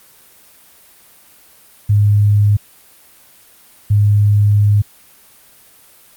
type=tone bursts at uneven times; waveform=sine; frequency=103.3 Hz; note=G#2; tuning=9 cents flat; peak=-8 dBFS; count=2; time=1.89-2.57 / 3.9-4.82 s; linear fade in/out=10 ms; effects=white hiss -46 dBFS RMS until 6.16 s + Opus 32 kbps